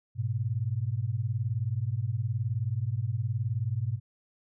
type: beating tone pair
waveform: sine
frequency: 103.83 / 122.83 Hz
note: G#2 / B2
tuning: 0 / -9 cents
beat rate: 19 Hz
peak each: -30 dBFS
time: 0.15-4 s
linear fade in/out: 50 ms
effects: none